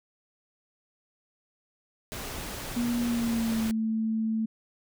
pink noise, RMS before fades -37 dBFS, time 2.12-3.71 s, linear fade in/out 0 ms
sine tone with pitch glide, 238.7 to 221.4 Hz, A#3 to A3, +41 to +11 cents, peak -25 dBFS, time 2.76-4.46 s, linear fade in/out 10 ms, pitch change -130 cents, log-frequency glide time 3.04-3.66 s
effects none

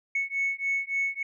sine beating tone pair, 2207 / 2210.5 Hz, C#7 / C#7, -8 / -5 cents, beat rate 3.5 Hz, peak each -28 dBFS, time 0.15-1.23 s, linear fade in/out 5 ms, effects tanh soft clip ceiling -20 dBFS

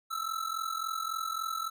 square ring-modulated tone, 1318.5 Hz, E6, in tune, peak -30 dBFS, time 0.1-1.7 s, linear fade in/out 20 ms, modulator 21.8 Hz, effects none

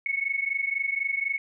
sine tone pair together, 2193 / 2217 Hz, C#7 / C#7, -19 / 0 cents, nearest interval unison, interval 19 cents, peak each -28 dBFS, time 0.06-1.38 s, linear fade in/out 2 ms, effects none

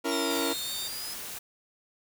sawtooth chord, A# diminished, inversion first, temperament just, 279.7 / 335.6 / 466.2 Hz, C#4 / E4 / A#4, +16 / +31 / 0 cents, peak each -28 dBFS, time 0.04-0.54 s, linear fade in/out 20 ms
sawtooth linear two-way sweep, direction down then up, 5588 to 4186 to 5120 Hz, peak -35 dBFS, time 0.08-1.14 s, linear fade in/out 5 ms, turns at 0.52 s
sawtooth tone with vibrato, 3658 Hz, A#7, 33 cents flat, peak -32 dBFS, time 0.11-0.88 s, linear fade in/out 10 ms, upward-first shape sine, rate 7.1 Hz, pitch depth 13 cents each way
white noise, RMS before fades -39 dBFS, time 0.3-1.39 s, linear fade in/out 10 ms
effects none

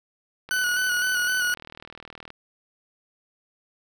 click train, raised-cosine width 0.3 ms, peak -24 dBFS, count 73, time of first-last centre 0.49-2.304 s, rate 39.7 Hz
40% pulse tone with vibrato, 1480 Hz, F#6, in tune, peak -21 dBFS, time 0.51-1.54 s, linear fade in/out 0 ms, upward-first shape square, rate 3.9 Hz, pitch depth 26 cents each way
effects none

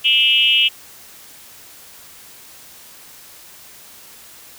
sine tone with frequency modulation, 2911 Hz, F#7, 29 cents flat, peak -11 dBFS, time 0.04-0.69 s, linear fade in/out 20 ms, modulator 271 Hz, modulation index 1.2, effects white hiss -42 dBFS RMS until 4.58 s

